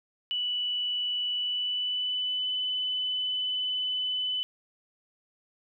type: tone with pitch glide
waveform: sine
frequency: 2960 to 3007 Hz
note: F#7 to F#7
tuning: 0 to +27 cents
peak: -27 dBFS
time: 0.31-4.43 s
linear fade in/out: 0 ms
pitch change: +27 cents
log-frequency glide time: 1.34-2.49 s
effects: none